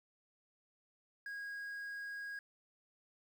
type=tone with quantisation; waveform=triangle; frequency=1641 Hz; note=G#6; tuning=21 cents flat; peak=-40 dBFS; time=1.26-2.39 s; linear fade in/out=2 ms; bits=11; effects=none